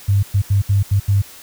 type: tone bursts at uneven times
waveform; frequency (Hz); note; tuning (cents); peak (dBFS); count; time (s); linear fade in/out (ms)
sine; 99.7; G2; +30; -11; 6; 0.08-0.23 / 0.34-0.42 / 0.5-0.62 / 0.69-0.83 / 0.91-1 / 1.08-1.22; 10
effects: white hiss -40 dBFS RMS until 1.42 s